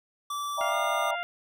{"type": "tone with pitch glide", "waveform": "square", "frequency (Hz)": [1161, 1206.8], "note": ["D6", "D6"], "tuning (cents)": [-20, 47], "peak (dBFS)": -31, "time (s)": [0.3, 1.11], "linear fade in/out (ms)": 5, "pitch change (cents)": 67, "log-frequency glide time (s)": [0.67, 0.75]}
{"type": "chord", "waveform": "sine", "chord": "E half-diminished seventh", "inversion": "third", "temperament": "just", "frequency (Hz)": [593.3, 659.3, 791.1, 949.3], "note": ["D5", "E5", "G5", "Bb5"], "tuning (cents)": [18, 0, 16, 31], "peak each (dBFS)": [-34, -32, -34, -33], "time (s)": [0.57, 1.16], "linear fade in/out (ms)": 20}
{"type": "harmonic tone", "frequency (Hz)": 698.5, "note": "F5", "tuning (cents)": 0, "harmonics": [1, 2, 3, 4, 5], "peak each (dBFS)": [-34, -34, -37, -40, -47], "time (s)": [0.61, 1.23], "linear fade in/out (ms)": 0}
{"effects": []}